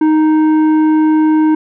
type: tone with tanh clipping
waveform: sine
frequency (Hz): 311.1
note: D#4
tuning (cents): 0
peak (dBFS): -9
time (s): 0.01-1.55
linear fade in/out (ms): 5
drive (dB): 9
effects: none